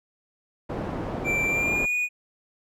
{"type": "low-pass noise", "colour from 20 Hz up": "white", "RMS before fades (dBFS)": -31, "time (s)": [0.69, 1.86], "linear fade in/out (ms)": 10, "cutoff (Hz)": 550, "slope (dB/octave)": 12}
{"type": "tone with pitch glide", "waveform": "triangle", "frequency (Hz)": [2349, 2463], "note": ["D7", "D#7"], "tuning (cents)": [0, -18], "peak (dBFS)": -21, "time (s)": [1.24, 2.09], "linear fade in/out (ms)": 50, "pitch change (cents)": 82, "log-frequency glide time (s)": [1.47, 1.94]}
{"effects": []}